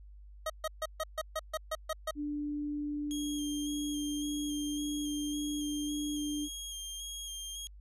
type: tone bursts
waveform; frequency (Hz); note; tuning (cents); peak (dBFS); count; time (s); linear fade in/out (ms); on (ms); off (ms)
25% pulse; 630; D#5; +21; -28; 10; 0.46-2.11; 5; 39; 140
type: tone with pitch glide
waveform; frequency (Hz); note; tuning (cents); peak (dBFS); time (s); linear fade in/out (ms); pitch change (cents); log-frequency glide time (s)
sine; 293.7 to 295.9; D4 to D4; 0 to +13; -33; 2.15-6.49; 50; +13; 3.69-6.32
type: tone with vibrato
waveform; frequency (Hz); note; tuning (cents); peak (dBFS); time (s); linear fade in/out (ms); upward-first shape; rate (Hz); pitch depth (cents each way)
20% pulse; 3239; G#7; -44; -34; 3.11-7.67; 0; square; 1.8; 22
effects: added 50 Hz sine -49 dBFS peak until 7.8 s + resampled to 32000 Hz